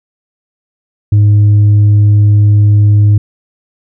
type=tone with tanh clipping; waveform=sine; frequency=103.83 Hz; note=G#2; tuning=in tune; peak=-4 dBFS; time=1.12-3.18 s; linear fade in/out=5 ms; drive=2 dB; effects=none